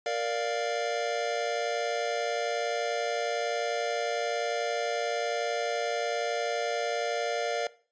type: chord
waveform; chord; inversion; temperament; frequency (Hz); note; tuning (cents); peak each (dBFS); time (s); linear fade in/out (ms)
square; Bb major; none; equal; 466.2 / 587.3 / 698.5; Bb4 / D5 / F5; 0 / 0 / 0; -33; 0.06-7.67; 2
effects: noise-tail reverb RT60 0.4 s tail -19 dB re dry + resampled to 16000 Hz